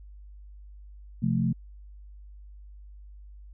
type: chord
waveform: sine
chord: F major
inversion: second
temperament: equal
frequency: 130.81 / 174.61 / 220 Hz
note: C3 / F3 / A3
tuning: 0 / 0 / 0 cents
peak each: -27 dBFS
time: 1.22-1.53 s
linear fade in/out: 10 ms
effects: added 50 Hz sine -44 dBFS peak until 3.53 s